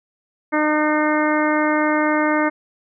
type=harmonic tone; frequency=304 Hz; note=D#4; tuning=40 cents flat; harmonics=1 / 2 / 3 / 4 / 5 / 6 / 7; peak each=-19 / -22 / -24 / -25 / -26 / -27 / -27 dBFS; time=0.52-2.5 s; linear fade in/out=20 ms; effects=none